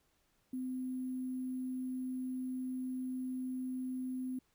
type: tone with sample-and-hold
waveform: sine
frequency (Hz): 256.6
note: C4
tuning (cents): -34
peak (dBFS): -36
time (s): 0.53-4.39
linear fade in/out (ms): 5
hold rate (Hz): 11025
effects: pink hiss -75 dBFS RMS until 4.54 s